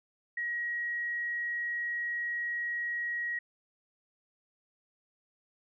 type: tone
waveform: sine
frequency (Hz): 1900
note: A#6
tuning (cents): +33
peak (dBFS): -31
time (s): 0.37-3.39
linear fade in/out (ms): 5
effects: none